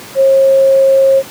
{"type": "tone", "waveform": "sine", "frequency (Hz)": 539, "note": "C#5", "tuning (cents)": -49, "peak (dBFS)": -5, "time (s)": [0.15, 1.23], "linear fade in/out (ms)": 50, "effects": ["pink hiss -31 dBFS RMS until 1.3 s", "high-pass 150 Hz 12 dB/octave"]}